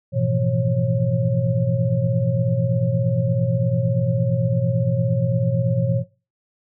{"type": "tone cluster", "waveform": "sine", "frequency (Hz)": [105.1, 121.7, 164.8, 173.6, 545], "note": ["G#2", "B2", "E3", "F3", "C#5"], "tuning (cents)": [21, -25, 0, -10, -29], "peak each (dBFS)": [-27, -20, -25, -28, -24], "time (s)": [0.12, 6.04], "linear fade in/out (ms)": 50, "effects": ["noise-tail reverb RT60 0.3 s tail -18 dB re dry"]}